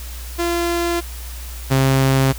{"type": "tone pair in turn", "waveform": "sawtooth", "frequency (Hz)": [343.3, 133.94], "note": ["F4", "C3"], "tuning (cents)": [-30, 41], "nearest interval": "octave + major third", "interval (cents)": 1629, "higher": "first", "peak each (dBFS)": [-14, -9], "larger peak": "second", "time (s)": [[0.38, 1.01], [1.7, 2.33]], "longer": "neither", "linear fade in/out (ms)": 20, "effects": ["added 60 Hz sine -29 dBFS peak until 2.38 s", "white hiss -37 dBFS RMS until 2.38 s"]}